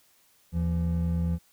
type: tone pair together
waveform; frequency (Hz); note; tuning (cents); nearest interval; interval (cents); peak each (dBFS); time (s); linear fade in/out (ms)
triangle; 80 / 169.51; D#2 / E3; +49 / +49; octave + minor second; 1300; -25; 0.52-1.39; 50
effects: white hiss -63 dBFS RMS until 1.52 s